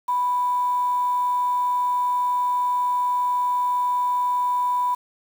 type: tone with quantisation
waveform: sine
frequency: 987.8 Hz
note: B5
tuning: in tune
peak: -19 dBFS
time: 0.08-4.95 s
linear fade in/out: 10 ms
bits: 7
effects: none